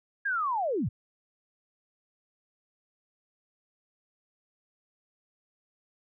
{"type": "linear sweep", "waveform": "sine", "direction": "down", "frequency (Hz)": [1661.2, 76], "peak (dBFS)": -26, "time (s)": [0.25, 0.89], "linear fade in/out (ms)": 10, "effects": []}